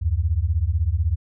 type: beating tone pair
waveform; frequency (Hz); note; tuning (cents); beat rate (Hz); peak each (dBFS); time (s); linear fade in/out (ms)
sine; 73.8 / 89.8; D2 / F2; +9 / +49; 16; -21; 0.01-1.16; 20
effects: none